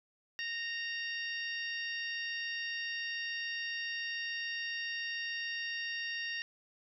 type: harmonic tone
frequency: 927 Hz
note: A#5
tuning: 10 cents flat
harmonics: 2 / 3 / 4 / 5 / 6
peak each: -38 / -41 / -47 / -49 / -46 dBFS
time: 0.39-6.42 s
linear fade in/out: 0 ms
effects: none